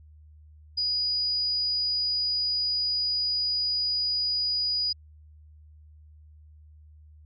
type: tone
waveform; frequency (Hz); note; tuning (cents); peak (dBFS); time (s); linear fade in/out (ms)
sine; 4920; D#8; -20; -24; 0.77-4.93; 10
effects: added 76 Hz sine -49 dBFS peak until 7.25 s